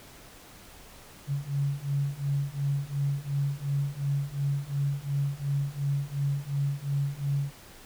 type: beating tone pair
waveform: sine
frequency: 139.2 / 142 Hz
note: C#3 / C#3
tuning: +8 / +42 cents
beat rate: 2.8 Hz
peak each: -30 / -29 dBFS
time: 1.27-7.53 s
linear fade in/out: 50 ms
effects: pink hiss -50 dBFS RMS until 7.85 s